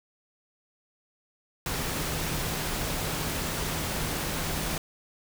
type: tone in noise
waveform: sine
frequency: 157.3 Hz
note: D#3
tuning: 19 cents sharp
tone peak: -39 dBFS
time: 1.66-4.78 s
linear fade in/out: 2 ms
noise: pink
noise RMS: -31 dBFS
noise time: 1.66-4.78 s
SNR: -11 dB
effects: none